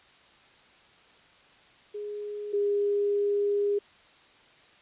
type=tone pair in turn; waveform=sine; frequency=415.3 / 407.5 Hz; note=G#4 / G#4; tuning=0 / -33 cents; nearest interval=unison; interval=33 cents; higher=first; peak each=-33 / -23 dBFS; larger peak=second; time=1.94-2.53 / 2.53-3.79 s; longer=second; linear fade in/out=10 ms; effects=white hiss -57 dBFS RMS until 4.81 s + resampled to 8000 Hz